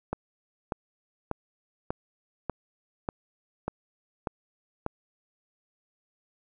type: click train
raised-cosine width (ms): 1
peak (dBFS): -15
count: 9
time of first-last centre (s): 0.13-4.864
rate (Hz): 1.69
effects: none